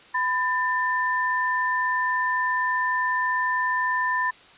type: tone pair together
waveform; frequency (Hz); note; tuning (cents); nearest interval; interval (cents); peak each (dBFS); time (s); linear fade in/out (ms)
sine; 1002 / 1785.4; B5 / A6; +25 / +25; minor seventh; 1000; -24; 0.14-4.31; 10
effects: white hiss -50 dBFS RMS until 4.57 s + resampled to 8000 Hz